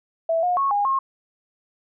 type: tone with pitch steps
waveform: sine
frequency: 658 / 717 / 1099 / 816 / 1076 Hz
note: E5 / F5 / C#6 / G#5 / C6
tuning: -3 / +45 / -15 / -31 / +48 cents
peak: -18 dBFS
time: 0.29-0.99 s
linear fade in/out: 5 ms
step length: 140 ms
effects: none